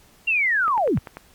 sine linear sweep, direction down, 2800 to 68.3 Hz, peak -17 dBFS, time 0.27-0.99 s, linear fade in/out 10 ms
click train, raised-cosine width 0.5 ms, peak -19 dBFS, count 6, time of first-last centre 0.68-1.17 s, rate 10.2 Hz
effects pink hiss -54 dBFS RMS until 1.34 s + MP3 96 kbps

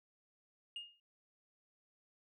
sine tone with exponential decay, 2842 Hz, F7, 30 cents sharp, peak -37 dBFS, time 0.76-1 s, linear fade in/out 2 ms, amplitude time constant 52 ms, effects tanh soft clip ceiling -39 dBFS

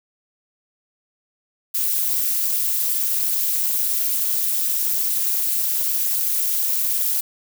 violet noise with amplitude modulation, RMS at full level -17 dBFS, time 1.74-7.21 s, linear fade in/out 10 ms, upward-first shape sine, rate 281 Hz, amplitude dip 95%, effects none

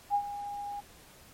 sine tone with ADSR envelope, 815 Hz, G#5, 33 cents flat, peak -22 dBFS, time 0.1-0.81 s, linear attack 45 ms, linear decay 73 ms, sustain -13 dB, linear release 18 ms, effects pink hiss -55 dBFS RMS until 1.33 s + MP3 64 kbps

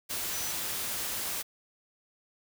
sine tone in noise, 5970 Hz, F#8, 15 cents sharp, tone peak -38 dBFS, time 0.32-0.52 s, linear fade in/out 20 ms, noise white, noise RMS -34 dBFS, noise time 0.09-1.43 s, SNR -7 dB, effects none

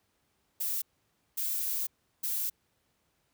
violet noise bursts at uneven times, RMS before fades -32 dBFS, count 3, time 0.6-0.82 / 1.37-1.87 / 2.23-2.5 s, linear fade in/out 10 ms, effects pink hiss -74 dBFS RMS until 3.33 s + high-pass 60 Hz 12 dB/octave

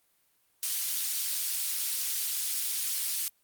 pink high-pass noise, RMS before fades -31 dBFS, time 0.63-3.28 s, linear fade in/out 0 ms, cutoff 4800 Hz, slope 12 dB/octave, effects white hiss -70 dBFS RMS until 3.43 s + Opus 32 kbps

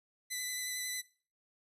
10% pulse tone with vibrato, 2000 Hz, B6, 21 cents sharp, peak -27 dBFS, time 0.3-1.02 s, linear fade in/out 20 ms, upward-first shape sine, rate 11 Hz, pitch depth 17 cents each way, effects noise-tail reverb RT60 0.4 s tail -20 dB re dry + resampled to 32000 Hz

